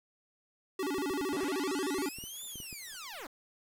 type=tone with vibrato; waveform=square; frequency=329.6 Hz; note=E4; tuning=in tune; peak=-32 dBFS; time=0.79-2.09 s; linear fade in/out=5 ms; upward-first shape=square; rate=13 Hz; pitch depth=250 cents each way
type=clicks; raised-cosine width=3 ms; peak=-35 dBFS; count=10; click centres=0.983 / 1.108 / 1.211 / 1.433 / 1.986 / 2.186 / 2.239 / 2.557 / 2.602 / 2.728 s
type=linear two-way sweep; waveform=10% pulse; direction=up then down; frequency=55.9 to 3602 to 236.4 Hz; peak=-34 dBFS; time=1.32-3.27 s; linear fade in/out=5 ms; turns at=2.45 s
effects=resampled to 32000 Hz + 9-bit